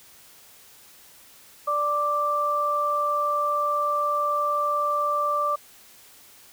sine tone pair together, 587.3 / 1175.8 Hz, D5 / D6, 0 / +2 cents, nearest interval octave, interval 1202 cents, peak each -28 / -22 dBFS, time 1.67-5.56 s, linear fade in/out 10 ms, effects white hiss -51 dBFS RMS until 6.52 s

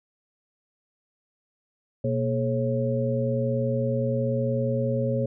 sine tone cluster, 123.3 / 233.9 / 424 / 545 Hz, B2 / A#3 / G#4 / C#5, -2 / +6 / +36 / -29 cents, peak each -26 / -29 / -32 / -27 dBFS, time 2.04-5.26 s, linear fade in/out 5 ms, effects none

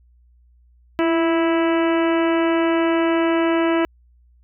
harmonic tone with a mistuned harmonic, 328.5 Hz, E4, 6 cents flat, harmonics 1 / 2 / 3 / 4 / 5 / 6 / 7 / 8 / 9, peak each -17 / -23 / -27 / -29 / -31 / -33 / -34 / -35 / -36 dBFS, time 0.99-3.85 s, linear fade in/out 0 ms, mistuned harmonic 1, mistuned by +29 cents, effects added 60 Hz sine -51 dBFS peak until 4.43 s

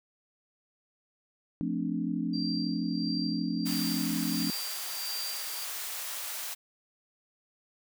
sine chord, D minor seventh, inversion first, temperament equal, 174.61 / 220 / 261.6 / 293.7 Hz, F3 / A3 / C4 / D4, 0 / 0 / 0 / 0 cents, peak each -34 dBFS, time 1.61-4.5 s, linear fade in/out 0 ms
sine tone with tremolo, 4717 Hz, D8, 7 cents sharp, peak -34 dBFS, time 2.33-5.65 s, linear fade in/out 10 ms, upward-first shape sine, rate 1.5 Hz, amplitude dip 70%
white high-pass noise, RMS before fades -37 dBFS, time 3.65-6.55 s, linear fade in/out 20 ms, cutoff 650 Hz, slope 12 dB/octave
effects none

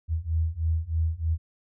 sine beating tone pair, 79.5 / 82.7 Hz, D#2 / E2, +38 / +6 cents, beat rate 3.2 Hz, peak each -27 / -26 dBFS, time 0.08-1.38 s, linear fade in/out 50 ms, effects none

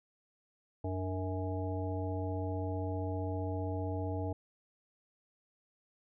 harmonic tone with a mistuned harmonic, 92.5 Hz, F#2, in tune, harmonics 1 / 3 / 5 / 7 / 9, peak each -35 / -40 / -42 / -43 / -45 dBFS, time 0.84-4.33 s, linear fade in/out 5 ms, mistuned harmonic 3, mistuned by +93 cents, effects none

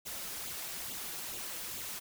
white noise with flanger, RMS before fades -41 dBFS, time 0.05-2 s, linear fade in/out 20 ms, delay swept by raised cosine 0.27 to 6.17 ms, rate 2.3 Hz, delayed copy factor +0.6, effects none

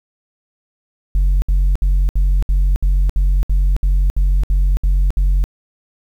sine tone bursts, 46 Hz, F#1, 9 cents flat, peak -8 dBFS, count 13, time 1.15-5.44 s, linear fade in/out 0 ms, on 270 ms, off 65 ms, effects tanh soft clip ceiling -10 dBFS + 8-bit

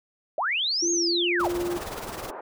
sine linear two-way sweep, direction up then down, 542 to 6645 to 542 Hz, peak -23 dBFS, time 0.38-1.48 s, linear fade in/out 2 ms, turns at 0.91 s
sine tone with pitch glide, 340 to 349.6 Hz, F4 to F4, -46 to +2 cents, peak -25 dBFS, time 0.82-1.78 s, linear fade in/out 10 ms, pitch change +48 cents, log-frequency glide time 1.05-1.25 s
pink noise with tremolo, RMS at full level -35 dBFS, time 1.39-2.31 s, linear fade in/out 20 ms, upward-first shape sine, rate 19 Hz, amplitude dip 70%
pink band-pass noise, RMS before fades -38 dBFS, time 1.43-2.41 s, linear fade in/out 5 ms, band 360 to 1300 Hz, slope 24 dB/octave
effects none

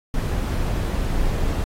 brown noise, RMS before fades -22 dBFS, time 0.14-1.64 s, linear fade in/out 0 ms, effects AAC 48 kbps

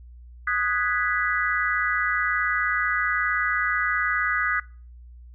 sine chord, G# minor seventh, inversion second, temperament equal, 1244.5 / 1480 / 1661.2 / 1975.5 Hz, D#6 / F#6 / G#6 / B6, 0 / 0 / 0 / 0 cents, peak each -27 dBFS, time 0.47-4.6 s, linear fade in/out 5 ms, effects noise-tail reverb RT60 0.4 s tail -23 dB re dry + added 60 Hz sine -42 dBFS peak until 5.34 s

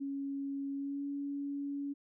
sine tone with pitch glide, 277.2 to 282.4 Hz, C#4 to C#4, 0 to +32 cents, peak -35 dBFS, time 0-1.94 s, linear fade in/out 20 ms, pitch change +32 cents, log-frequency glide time 0.74-1.04 s, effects none

